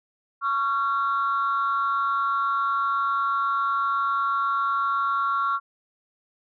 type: tone pair together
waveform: sine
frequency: 1113 / 1373 Hz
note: C#6 / F6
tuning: +7 / -30 cents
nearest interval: major third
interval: 363 cents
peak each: -23 / -23 dBFS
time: 0.41-5.6 s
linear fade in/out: 50 ms
effects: tanh soft clip ceiling -16 dBFS